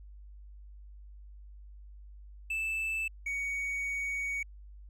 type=tone pair in turn; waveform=triangle; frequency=2637 / 2241 Hz; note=E7 / C#7; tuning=0 / +18 cents; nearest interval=minor third; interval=282 cents; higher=first; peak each=-29 / -30 dBFS; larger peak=first; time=2.5-3.08 / 3.26-4.43 s; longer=second; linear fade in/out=5 ms; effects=added 50 Hz sine -47 dBFS peak until 4.89 s